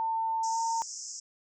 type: tone with pitch glide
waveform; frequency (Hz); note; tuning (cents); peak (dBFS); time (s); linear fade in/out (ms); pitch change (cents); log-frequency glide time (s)
sine; 898 to 910.5; A5 to A#5; +35 to -41; -27; 0-0.82; 0; +24; 0.51-0.57
type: band-pass noise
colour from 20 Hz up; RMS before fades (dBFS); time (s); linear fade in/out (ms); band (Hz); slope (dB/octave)
white; -41; 0.43-1.2; 5; 5200 to 7500; 96
effects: none